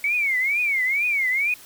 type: tone with vibrato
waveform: sine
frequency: 2217 Hz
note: C#7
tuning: in tune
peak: -19 dBFS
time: 0.04-1.54 s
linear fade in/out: 2 ms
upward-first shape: triangle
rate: 2.2 Hz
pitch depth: 210 cents each way
effects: white hiss -46 dBFS RMS until 1.65 s